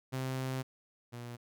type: tone pair in turn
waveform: sawtooth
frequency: 130.81 / 119.84 Hz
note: C3 / A#2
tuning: 0 / +48 cents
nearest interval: major second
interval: 152 cents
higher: first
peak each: -30 / -38 dBFS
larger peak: first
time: 0.12-0.63 / 1.12-1.37 s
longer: first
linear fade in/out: 20 ms
effects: none